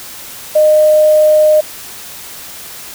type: tone with quantisation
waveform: sine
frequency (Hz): 613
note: D#5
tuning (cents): -26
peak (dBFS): -5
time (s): 0.55-1.61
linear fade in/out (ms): 10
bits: 5
effects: white hiss -30 dBFS RMS until 2.94 s